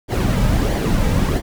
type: noise with flanger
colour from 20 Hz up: brown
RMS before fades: -17 dBFS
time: 0.08-1.42 s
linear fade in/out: 50 ms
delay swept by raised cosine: 0.75 to 2.85 ms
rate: 1.5 Hz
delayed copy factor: -0.5
effects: none